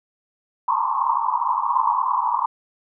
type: band-pass noise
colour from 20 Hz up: white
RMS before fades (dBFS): -21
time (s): 0.68-2.46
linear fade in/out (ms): 5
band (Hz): 880 to 1100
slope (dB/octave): 96
effects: none